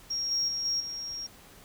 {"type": "tone with level steps", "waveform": "sine", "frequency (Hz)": 5588, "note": "F8", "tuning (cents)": 0, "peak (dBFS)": [-28, -24, -29, -25, -34], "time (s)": [0.1, 1.27], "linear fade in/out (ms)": 10, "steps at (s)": [0.31, 0.48, 0.65, 0.8], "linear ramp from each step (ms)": 5, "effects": ["tanh soft clip ceiling -22 dBFS", "pink hiss -53 dBFS RMS until 1.64 s"]}